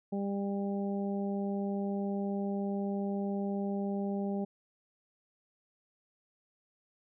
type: harmonic tone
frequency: 199.2 Hz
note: G3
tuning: 28 cents sharp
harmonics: 1 / 2 / 3 / 4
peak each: -32 / -38 / -42 / -44 dBFS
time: 0.12-4.45 s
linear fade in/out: 10 ms
effects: none